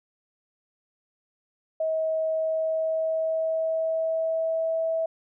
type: tone with pitch glide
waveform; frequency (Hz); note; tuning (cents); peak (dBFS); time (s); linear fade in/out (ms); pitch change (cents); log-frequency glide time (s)
sine; 638 to 651; D#5 to E5; +43 to -22; -23; 1.8-5.06; 5; +35; 2.29-4.81
effects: none